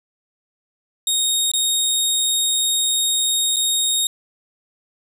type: tone with dropouts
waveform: 20% pulse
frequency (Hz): 3729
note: A#7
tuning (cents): 0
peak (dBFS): -11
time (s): 1.07-4.07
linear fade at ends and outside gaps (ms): 2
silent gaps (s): 1.516-1.536 / 3.561-3.566
effects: none